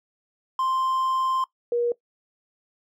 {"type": "tone pair in turn", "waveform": ["triangle", "sine"], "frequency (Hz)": [1046.5, 477.1], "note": ["C6", "A#4"], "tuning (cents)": [0, 40], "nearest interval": "octave + major second", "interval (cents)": 1360, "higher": "first", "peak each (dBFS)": -20, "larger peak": "neither", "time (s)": [[0.59, 1.44], [1.72, 1.92]], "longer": "first", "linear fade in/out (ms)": 2, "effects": ["noise-tail reverb RT60 0.1 s tail -19 dB re dry"]}